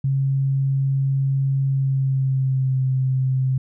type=tone with pitch glide; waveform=sine; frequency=136 to 130.99 Hz; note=C#3 to C3; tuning=-33 to +2 cents; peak=-17 dBFS; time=0.04-3.58 s; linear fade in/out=5 ms; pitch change=-65 cents; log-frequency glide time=1.66-2.82 s; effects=none